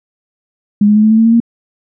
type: tone with pitch steps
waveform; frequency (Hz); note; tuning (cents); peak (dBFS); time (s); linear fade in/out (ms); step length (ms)
sine; 206 / 209.6 / 213.3 / 217 / 220.8 / 224.6 / 228.6 / 232.6; G#3 / G#3 / G#3 / A3 / A3 / A3 / A#3 / A#3; -14 / +16 / +46 / -24 / +6 / +36 / -34 / -4; -5; 0.81-1.402; 5; 74
effects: none